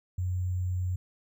sine tone with sample-and-hold, 90.9 Hz, F#2, 30 cents flat, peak -27 dBFS, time 0.18-0.96 s, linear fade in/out 5 ms, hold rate 7350 Hz, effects none

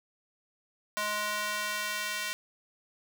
square tone with high-pass filter sweep, 209.6 Hz, G#3, 16 cents sharp, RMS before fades -33 dBFS, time 0.97-2.33 s, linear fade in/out 0 ms, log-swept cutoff 1000 to 1900 Hz, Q 1.1, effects none

